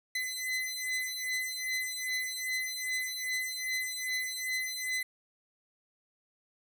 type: beating tone pair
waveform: sawtooth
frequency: 2024 / 2026.5 Hz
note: B6 / B6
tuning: +42 / +44 cents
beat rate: 2.5 Hz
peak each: -32 / -32 dBFS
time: 0.15-5.03 s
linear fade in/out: 5 ms
effects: none